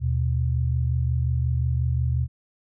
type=tone pair together; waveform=sine; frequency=77.78 / 123.39 Hz; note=D#2 / B2; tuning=0 / -1 cents; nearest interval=minor sixth; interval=799 cents; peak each=-23 dBFS; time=0-2.28 s; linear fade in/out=50 ms; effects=none